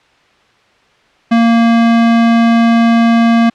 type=tone; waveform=square; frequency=231.1 Hz; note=A#3; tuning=15 cents flat; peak=-7 dBFS; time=1.31-3.5 s; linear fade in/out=10 ms; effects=white hiss -50 dBFS RMS until 3.54 s + low-pass 3000 Hz 12 dB/octave